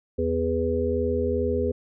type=harmonic tone; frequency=82.41 Hz; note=E2; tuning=in tune; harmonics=1 / 3 / 5 / 6; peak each=-28 / -29 / -26 / -27 dBFS; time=0.18-1.72 s; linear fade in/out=10 ms; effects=none